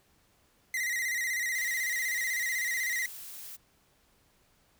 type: tone with vibrato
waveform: 45% pulse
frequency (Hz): 1975.5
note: B6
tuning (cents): 0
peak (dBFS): -29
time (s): 0.74-3.06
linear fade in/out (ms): 2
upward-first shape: square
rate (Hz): 16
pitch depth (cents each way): 65
type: noise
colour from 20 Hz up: blue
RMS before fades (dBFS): -44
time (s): 1.54-3.57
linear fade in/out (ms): 20
effects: pink hiss -67 dBFS RMS until 4.79 s